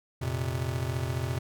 square chord, F suspended fourth, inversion none, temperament just, 87.31 / 116.41 / 130.96 Hz, F2 / Bb2 / C3, 0 / -2 / +2 cents, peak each -35 / -34 / -33 dBFS, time 0.21-1.39 s, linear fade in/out 10 ms, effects none

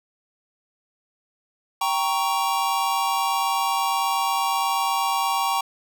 square chord, G diminished, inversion none, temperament equal with one note detuned, 784 / 932.3 / 1113.9 Hz, G5 / Bb5 / Db6, 0 / 0 / +8 cents, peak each -26 dBFS, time 1.81-5.61 s, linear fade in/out 5 ms, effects none

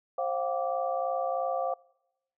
sine tone cluster, 531 / 701 / 764 / 1166 Hz, C5 / F5 / G5 / D6, +25 / +6 / -45 / -13 cents, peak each -31 / -31 / -35 / -38 dBFS, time 0.18-1.74 s, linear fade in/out 5 ms, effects noise-tail reverb RT60 0.9 s tail -25 dB re dry

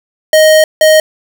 square tone bursts at uneven times, 624 Hz, D#5, 5 cents sharp, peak -4 dBFS, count 2, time 0.33-0.64 / 0.81-1 s, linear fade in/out 2 ms, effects none

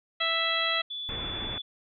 harmonic tone, 659.3 Hz, E5, in tune, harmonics 1 / 2 / 3 / 4 / 5 / 6, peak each -35 / -32 / -31 / -34 / -29 / -33 dBFS, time 0.2-0.82 s, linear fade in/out 10 ms
sine tone, 3456 Hz, A7, 32 cents flat, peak -33 dBFS, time 0.9-1.62 s, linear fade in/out 10 ms
pink low-pass noise, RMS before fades -38 dBFS, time 1.09-1.58 s, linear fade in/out 0 ms, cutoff 2800 Hz, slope 96 dB/octave
effects none

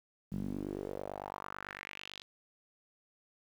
sawtooth tone with band-pass filter sweep, 49 Hz, G1, in tune, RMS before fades -42 dBFS, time 0.31-2.23 s, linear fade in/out 20 ms, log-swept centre 180 to 3900 Hz, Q 3.3, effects 10-bit

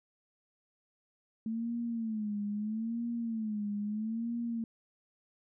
sine tone with vibrato, 220 Hz, A3, in tune, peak -32 dBFS, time 1.46-4.64 s, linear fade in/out 2 ms, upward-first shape sine, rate 0.77 Hz, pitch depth 120 cents each way, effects none

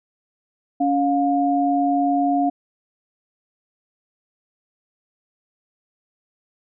sine tone pair together, 281.3 / 708.8 Hz, C#4 / F5, +26 / +25 cents, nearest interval octave + major third, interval 1599 cents, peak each -19 dBFS, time 0.8-2.5 s, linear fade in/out 10 ms, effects none

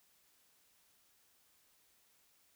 silence, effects white hiss -71 dBFS RMS until 2.55 s

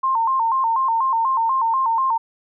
sine tone with vibrato, 981 Hz, B5, 12 cents flat, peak -16 dBFS, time 0.03-2.18 s, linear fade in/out 10 ms, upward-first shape square, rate 4.1 Hz, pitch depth 130 cents each way, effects none

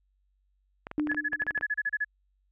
clicks, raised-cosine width 0.5 ms, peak -22 dBFS, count 12, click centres 0.869 / 0.914 / 0.997 / 1.072 / 1.116 / 1.146 / 1.332 / 1.42 / 1.467 / 1.508 / 1.577 / 1.611 s
sine tone with exponential decay, 300 Hz, D4, 37 cents sharp, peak -23 dBFS, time 0.98-1.63 s, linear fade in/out 0 ms, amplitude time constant 140 ms
sine tone bursts, 1700 Hz, G#6, 40 cents sharp, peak -25 dBFS, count 13, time 1.09-2.047 s, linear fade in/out 10 ms, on 45 ms, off 31 ms
effects added 48 Hz sine -68 dBFS peak until 2.51 s

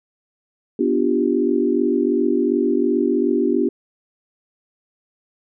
sine chord, G dominant seventh, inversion first, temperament equal, 246.9 / 293.7 / 349.2 / 392 Hz, B3 / D4 / F4 / G4, 0 / 0 / 0 / 0 cents, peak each -21 dBFS, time 0.79-3.69 s, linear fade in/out 5 ms, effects none

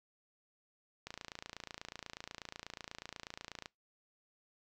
click train, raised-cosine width 0.2 ms, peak -26 dBFS, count 74, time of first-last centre 1.07-3.659 s, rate 28.2 Hz, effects noise-tail reverb RT60 0.2 s tail -24 dB re dry

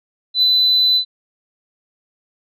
sine tone with ADSR envelope, 4005 Hz, B7, 23 cents sharp, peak -8 dBFS, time 0.34-1.05 s, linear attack 85 ms, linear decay 14 ms, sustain -2 dB, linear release 89 ms, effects tanh soft clip ceiling -7 dBFS

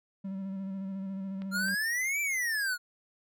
triangle tone with vibrato, 193.1 Hz, G3, 26 cents flat, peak -32 dBFS, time 0.24-1.75 s, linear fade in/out 10 ms, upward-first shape square, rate 14 Hz, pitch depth 23 cents each way
clicks, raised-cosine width 0.3 ms, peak -32 dBFS, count 2, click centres 1.42 / 1.684 s
square exponential two-way sweep, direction up then down, 1376 to 2357 to 1420 Hz, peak -29 dBFS, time 1.51-2.78 s, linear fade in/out 50 ms, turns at 2.21 s
effects none

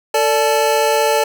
square tone cluster, 447.5 / 583 / 866 Hz, A4 / D5 / A5, +29 / -13 / -28 cents, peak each -18 dBFS, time 0.14-1.24 s, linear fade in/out 5 ms, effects none

